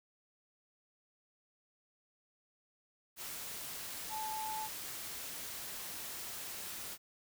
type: tone in noise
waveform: sine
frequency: 870 Hz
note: A5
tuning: 20 cents flat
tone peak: -38 dBFS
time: 4.09-4.69 s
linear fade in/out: 50 ms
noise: white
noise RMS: -44 dBFS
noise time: 3.16-6.98 s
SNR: +3 dB
effects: none